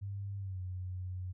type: tone with pitch glide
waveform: sine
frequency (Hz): 99.4 to 91.68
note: G2 to F#2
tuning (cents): +25 to -15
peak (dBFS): -37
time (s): 0.01-1.33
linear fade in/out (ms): 20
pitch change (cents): -140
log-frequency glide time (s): 0.38-0.6
effects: none